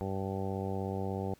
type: harmonic tone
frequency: 96.6 Hz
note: G2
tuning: 25 cents flat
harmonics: 1 / 2 / 3 / 4 / 5 / 6 / 7 / 8 / 9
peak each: -37 / -38 / -44 / -40 / -41 / -46 / -47 / -43 / -48 dBFS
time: 0.01-1.34 s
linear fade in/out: 0 ms
effects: pink hiss -63 dBFS RMS until 1.39 s